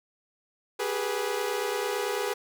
sawtooth tone cluster, 389.5 / 418.4 / 490.4 Hz, G4 / G#4 / B4, -11 / +13 / -12 cents, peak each -30 / -27 / -28 dBFS, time 0.79-2.34 s, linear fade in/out 10 ms, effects none

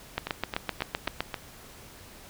two click trains, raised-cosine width 0.3 ms, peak -15 / -11 dBFS, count 5 / 9, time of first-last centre 0.27-1.342 / 0.18-1.206 s, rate 3.73 / 7.8 Hz, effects pink hiss -49 dBFS RMS until 2.29 s

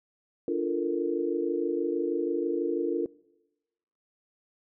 sine chord, Bb major seventh, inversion first, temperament equal with one note detuned, 293.7 / 345.6 / 440 / 466.2 Hz, D4 / F4 / A4 / Bb4, 0 / -18 / 0 / 0 cents, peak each -32 / -29 / -34 / -32 dBFS, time 0.48-3.06 s, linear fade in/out 2 ms, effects noise-tail reverb RT60 1.0 s tail -23 dB re dry

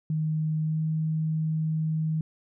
sine tone with pitch glide, 156.1 to 157.73 Hz, D#3 to D#3, +6 to +24 cents, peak -24 dBFS, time 0.1-2.21 s, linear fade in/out 2 ms, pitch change +18 cents, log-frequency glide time 0.63-0.81 s, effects none

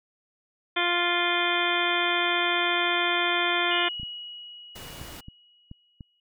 harmonic tone, 349.2 Hz, F4, in tune, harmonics 1 / 2 / 3 / 4 / 5 / 6 / 7 / 9 / 10, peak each -31 / -31 / -31 / -31 / -31 / -31 / -31 / -31 / -31 dBFS, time 0.76-3.89 s, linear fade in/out 10 ms
sine tone with exponential decay, 2909 Hz, F#7, 30 cents flat, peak -28 dBFS, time 3.71-6.2 s, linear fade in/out 2 ms, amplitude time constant 540 ms
clicks, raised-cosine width 5 ms, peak -28 dBFS, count 6, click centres 3.998 / 4.032 / 5.015 / 5.284 / 5.714 / 6.008 s
pink noise, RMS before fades -42 dBFS, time 4.75-5.21 s, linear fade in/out 10 ms
effects none

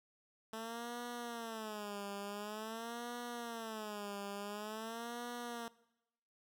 10% pulse tone with vibrato, 220 Hz, A3, in tune, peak -34 dBFS, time 0.53-5.68 s, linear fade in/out 2 ms, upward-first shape sine, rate 0.47 Hz, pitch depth 160 cents each way, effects noise-tail reverb RT60 0.9 s tail -21 dB re dry

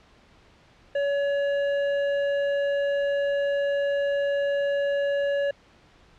sine tone with hard clipping, 565 Hz, C#5, 33 cents sharp, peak -24 dBFS, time 0.95-5.51 s, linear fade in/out 5 ms, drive 9 dB, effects pink hiss -56 dBFS RMS until 6.18 s + low-pass 4000 Hz 12 dB/octave

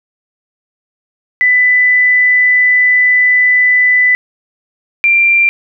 sine tone pair in turn, 1994 / 2371 Hz, B6 / D7, +16 / +16 cents, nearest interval minor third, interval 300 cents, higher second, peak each -6 dBFS, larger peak neither, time 1.41-4.15 / 5.04-5.49 s, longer first, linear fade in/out 0 ms, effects none

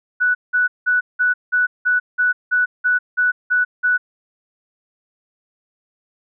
sine tone bursts, 1480 Hz, F#6, in tune, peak -13 dBFS, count 12, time 0.2-3.98 s, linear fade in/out 20 ms, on 150 ms, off 180 ms, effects none

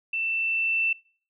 sine tone with level ramp, 2672 Hz, E7, 23 cents sharp, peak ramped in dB -25 to -21 dBFS, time 0.13-0.93 s, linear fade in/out 5 ms, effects noise-tail reverb RT60 0.5 s tail -26 dB re dry

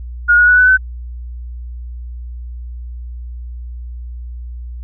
sine tone with pitch steps, 1434 / 1454.9 / 1476 / 1497.5 / 1519.3 Hz, F6 / F#6 / F#6 / F#6 / F#6, +45 / -30 / -5 / +20 / +45 cents, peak -6 dBFS, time 0.28-0.775 s, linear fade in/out 20 ms, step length 99 ms, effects added 60 Hz sine -25 dBFS peak until 4.83 s

